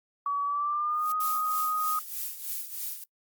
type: tone with pitch glide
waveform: sine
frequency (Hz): 1138 to 1248.2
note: C#6 to D#6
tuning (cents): +45 to +5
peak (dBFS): -26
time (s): 0.26-1.99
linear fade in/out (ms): 2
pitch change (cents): +160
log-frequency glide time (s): 0.44-1.14
type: noise with exponential growth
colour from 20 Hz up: violet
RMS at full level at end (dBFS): -34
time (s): 0.88-1.12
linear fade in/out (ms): 2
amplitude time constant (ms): 51
type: noise with tremolo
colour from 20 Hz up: violet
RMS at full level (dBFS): -32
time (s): 1.2-3.04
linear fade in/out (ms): 5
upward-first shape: triangle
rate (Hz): 3.2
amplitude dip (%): 75
effects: noise-tail reverb RT60 0.1 s tail -25 dB re dry + Opus 32 kbps